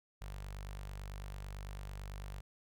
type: tone with notch filter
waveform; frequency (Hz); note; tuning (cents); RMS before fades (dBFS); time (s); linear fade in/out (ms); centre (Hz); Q
sawtooth; 49; G1; 0; -45; 0.21-2.41; 10; 290; 0.62
effects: none